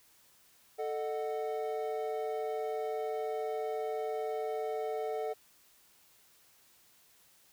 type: chord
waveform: triangle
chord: D# diminished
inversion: second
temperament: equal with one note detuned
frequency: 440 / 614.8 / 740 Hz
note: A4 / D#5 / F#5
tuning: 0 / -21 / 0 cents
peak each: -33 / -38 / -37 dBFS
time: 0.78-5.34 s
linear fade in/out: 20 ms
effects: white hiss -64 dBFS RMS until 7.52 s